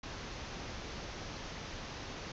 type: low-pass noise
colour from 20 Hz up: pink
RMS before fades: -44 dBFS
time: 0.03-2.32 s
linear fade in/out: 5 ms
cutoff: 6500 Hz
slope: 96 dB/octave
effects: none